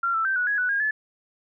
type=tone with pitch steps; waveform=sine; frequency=1377 / 1326 / 1558 / 1469 / 1666 / 1484 / 1625 / 1726 Hz; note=F6 / E6 / G6 / F#6 / G#6 / F#6 / G#6 / A6; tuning=-25 / +10 / -11 / -13 / +5 / +5 / -38 / -34 cents; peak=-21 dBFS; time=0.03-0.91 s; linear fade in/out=5 ms; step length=110 ms; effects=none